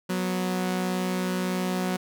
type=tone pair together; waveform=sawtooth; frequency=184 / 245.6 Hz; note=F#3 / B3; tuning=-9 / -9 cents; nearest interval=perfect fourth; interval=500 cents; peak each=-22 / -29 dBFS; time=0.09-1.97 s; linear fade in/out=10 ms; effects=none